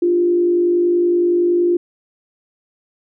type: tone with frequency modulation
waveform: sine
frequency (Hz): 349.2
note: F4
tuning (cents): 0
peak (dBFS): -12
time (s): 0.02-1.77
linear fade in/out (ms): 5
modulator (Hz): 50.7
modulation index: 0.36
effects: none